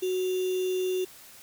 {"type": "tone with sample-and-hold", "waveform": "sine", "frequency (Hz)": 370, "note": "F#4", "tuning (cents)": 0, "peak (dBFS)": -25, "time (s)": [0.02, 1.05], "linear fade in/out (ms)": 10, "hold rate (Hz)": 3150, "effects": ["white hiss -50 dBFS RMS until 1.42 s"]}